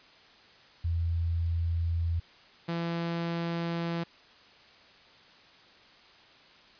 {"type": "tone pair in turn", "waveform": ["sine", "sawtooth"], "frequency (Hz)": [84, 168.78], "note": ["E2", "E3"], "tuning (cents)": [33, 41], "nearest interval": "octave", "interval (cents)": 1208, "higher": "second", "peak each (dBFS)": -26, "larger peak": "neither", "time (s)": [[0.84, 2.2], [2.68, 4.04]], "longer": "neither", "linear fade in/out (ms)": 10, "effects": ["white hiss -56 dBFS RMS until 6.79 s", "resampled to 11025 Hz"]}